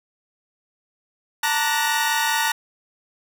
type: tone cluster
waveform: sawtooth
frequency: 890 / 935 / 1166 / 1469 / 1888 Hz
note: A5 / A#5 / D6 / F#6 / A#6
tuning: +20 / +5 / -13 / -13 / +22 cents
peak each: -19 / -26 / -28 / -22 / -22 dBFS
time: 1.43-2.52 s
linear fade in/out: 5 ms
effects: none